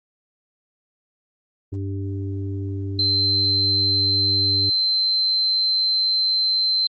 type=harmonic tone; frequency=97.9 Hz; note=G2; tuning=2 cents flat; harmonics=1 / 3 / 4; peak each=-25 / -32 / -36 dBFS; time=1.72-4.7 s; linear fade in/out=10 ms
type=tone; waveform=sine; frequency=4098 Hz; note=C8; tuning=37 cents flat; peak=-17 dBFS; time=2.99-6.87 s; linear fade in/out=2 ms
effects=Opus 24 kbps